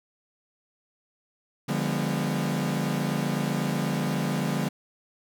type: chord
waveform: 40% pulse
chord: D diminished seventh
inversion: none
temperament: equal with one note detuned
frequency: 146.83 / 174.61 / 203 / 246.9 Hz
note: D3 / F3 / Ab3 / Cb4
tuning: 0 / 0 / -39 / 0 cents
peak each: -29 / -30 / -30 / -31 dBFS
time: 1.68-4.69 s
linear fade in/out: 10 ms
effects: none